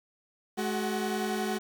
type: tone cluster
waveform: 30% pulse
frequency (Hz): 213.3 / 375.9 / 741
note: G#3 / F#4 / F#5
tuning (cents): +46 / +27 / +2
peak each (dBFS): -29 / -30 / -35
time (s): 0.57-1.59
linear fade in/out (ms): 20
effects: 9-bit